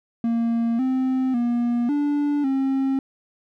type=tone with pitch steps; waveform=triangle; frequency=231.7 / 259.9 / 238.8 / 290.6 / 268.5 Hz; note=A#3 / C4 / A#3 / D4 / C4; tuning=-10 / -11 / +42 / -18 / +45 cents; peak=-17 dBFS; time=0.24-2.99 s; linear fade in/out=2 ms; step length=550 ms; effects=none